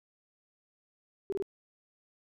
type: tone bursts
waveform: sine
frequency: 392 Hz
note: G4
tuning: in tune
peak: -30 dBFS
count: 3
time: 1.3-1.424 s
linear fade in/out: 0 ms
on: 24 ms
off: 26 ms
effects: none